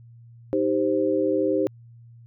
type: chord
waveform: sine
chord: C minor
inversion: first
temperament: equal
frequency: 311.1 / 392 / 523.3 Hz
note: Eb4 / G4 / C5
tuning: 0 / 0 / 0 cents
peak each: -24 dBFS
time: 0.53-1.67 s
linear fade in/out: 0 ms
effects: added 117 Hz sine -45 dBFS peak until 2.26 s